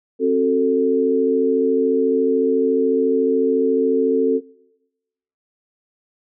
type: chord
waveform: sine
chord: F# diminished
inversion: second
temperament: just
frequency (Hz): 266.4 / 370 / 444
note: C4 / F#4 / A4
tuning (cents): +31 / 0 / +16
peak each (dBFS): -20 / -22 / -16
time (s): 0.19-4.41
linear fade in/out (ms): 50
effects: noise-tail reverb RT60 1.0 s tail -24 dB re dry